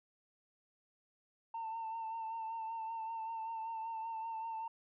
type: tone with vibrato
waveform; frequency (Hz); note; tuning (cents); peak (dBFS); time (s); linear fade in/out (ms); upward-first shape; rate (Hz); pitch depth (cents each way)
sine; 900; A5; +39; -37; 1.54-4.68; 5; sine; 5.2; 32
effects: tanh soft clip ceiling -36 dBFS